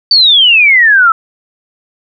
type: exponential sweep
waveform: sine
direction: down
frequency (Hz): 4620 to 1300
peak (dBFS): -3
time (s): 0.11-1.12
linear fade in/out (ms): 2
effects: none